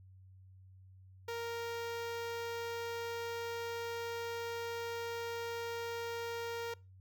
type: tone with notch filter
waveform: sawtooth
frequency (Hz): 466.2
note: A#4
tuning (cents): 0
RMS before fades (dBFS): -40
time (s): 1.28-6.74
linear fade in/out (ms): 5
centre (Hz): 9400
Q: 1.2
effects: noise-tail reverb RT60 0.3 s tail -24 dB re dry + added 94 Hz sine -55 dBFS peak until 7 s